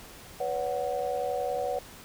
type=chord; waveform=sine; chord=B suspended second; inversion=none; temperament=equal with one note detuned; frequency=493.9 / 564.7 / 740 Hz; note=B4 / C#5 / F#5; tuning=0 / +32 / 0 cents; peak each=-32 dBFS; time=0.4-1.79 s; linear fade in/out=5 ms; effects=pink hiss -48 dBFS RMS until 2.04 s